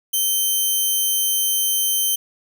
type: tone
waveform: 5% pulse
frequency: 3100 Hz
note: G7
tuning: 20 cents flat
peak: -9 dBFS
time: 0.13-2.16 s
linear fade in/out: 10 ms
effects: none